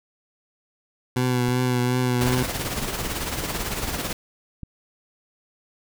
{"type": "tone with vibrato", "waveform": "20% pulse", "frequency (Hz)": 124.8, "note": "B2", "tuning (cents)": 19, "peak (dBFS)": -15, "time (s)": [1.16, 2.43], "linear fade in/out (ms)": 5, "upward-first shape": "triangle", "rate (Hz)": 2.7, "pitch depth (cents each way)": 30}
{"type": "clicks", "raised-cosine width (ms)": 5, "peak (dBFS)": -22, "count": 7, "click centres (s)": [1.486, 2.259, 3.031, 3.209, 3.241, 3.724, 4.633]}
{"type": "noise with tremolo", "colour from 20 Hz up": "pink", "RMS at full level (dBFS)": -26, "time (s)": [2.21, 4.13], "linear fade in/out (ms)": 2, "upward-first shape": "sine", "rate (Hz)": 18, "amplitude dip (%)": 50}
{"effects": []}